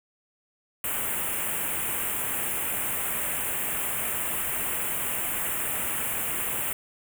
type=band-stop noise; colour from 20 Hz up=white; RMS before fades=-29 dBFS; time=0.84-6.73 s; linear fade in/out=2 ms; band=3000 to 7900 Hz; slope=48 dB/octave; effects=none